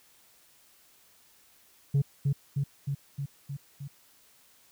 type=tone with echo; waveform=sine; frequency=140 Hz; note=C#3; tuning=18 cents sharp; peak=-18 dBFS; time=1.94-2.02 s; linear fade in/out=10 ms; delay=310 ms; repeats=6; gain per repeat=-3 dB; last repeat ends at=3.88 s; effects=tanh soft clip ceiling -20 dBFS + white hiss -61 dBFS RMS until 4.71 s